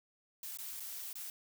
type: noise with dropouts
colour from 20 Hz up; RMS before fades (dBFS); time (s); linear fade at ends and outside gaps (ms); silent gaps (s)
blue; -44; 0.43-1.3; 2; 0.573-0.586 / 0.799-0.803 / 1.13-1.154
effects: none